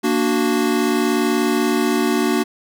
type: chord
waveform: square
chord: Bb augmented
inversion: none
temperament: equal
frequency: 233.1 / 293.7 / 370 Hz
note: Bb3 / D4 / F#4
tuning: 0 / 0 / 0 cents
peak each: -21 dBFS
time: 0.03-2.44 s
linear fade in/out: 20 ms
effects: none

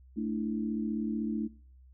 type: chord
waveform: sine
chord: A suspended fourth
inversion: none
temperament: equal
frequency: 220 / 293.7 / 329.6 Hz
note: A3 / D4 / E4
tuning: 0 / 0 / 0 cents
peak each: -32 / -36 / -38 dBFS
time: 0.16-1.48 s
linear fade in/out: 20 ms
effects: noise-tail reverb RT60 0.5 s tail -24 dB re dry + added 64 Hz sine -53 dBFS peak until 1.93 s

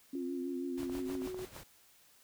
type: tone with vibrato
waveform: sine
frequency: 267.9 Hz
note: C4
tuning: 41 cents sharp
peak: -37 dBFS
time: 0.13-1.27 s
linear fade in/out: 5 ms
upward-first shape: triangle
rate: 6.2 Hz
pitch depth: 67 cents each way
type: tone with pitch glide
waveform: sine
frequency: 351 to 369.1 Hz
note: F4 to F#4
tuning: +9 to -4 cents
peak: -39 dBFS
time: 0.15-1.45 s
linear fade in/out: 2 ms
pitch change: +87 cents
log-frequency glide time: 0.86-1.08 s
type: noise with tremolo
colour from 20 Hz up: pink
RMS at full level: -48 dBFS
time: 0.77-1.64 s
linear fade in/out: 10 ms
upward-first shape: sine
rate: 6.5 Hz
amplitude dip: 70%
type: clicks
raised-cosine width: 1 ms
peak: -33 dBFS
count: 11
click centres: 0.831 / 0.897 / 0.952 / 0.99 / 1.099 / 1.152 / 1.219 / 1.275 / 1.345 / 1.392 / 1.565 s
effects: white hiss -64 dBFS RMS until 2.23 s

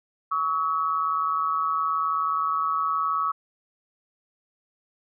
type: tone pair together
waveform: sine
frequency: 1128 / 1287.1 Hz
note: C#6 / E6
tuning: +30 / -42 cents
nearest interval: major second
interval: 228 cents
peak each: -25 dBFS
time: 0.31-3.32 s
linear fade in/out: 10 ms
effects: none

